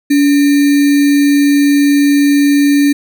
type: tone with sample-and-hold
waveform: sine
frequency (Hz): 285.4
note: D4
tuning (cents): -49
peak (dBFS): -6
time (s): 0.1-2.93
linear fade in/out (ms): 10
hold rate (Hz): 2100
effects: none